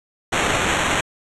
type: noise with sample-and-hold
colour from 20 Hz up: blue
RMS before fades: -20 dBFS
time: 0.32-1.01 s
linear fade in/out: 10 ms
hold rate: 4900 Hz
effects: resampled to 24000 Hz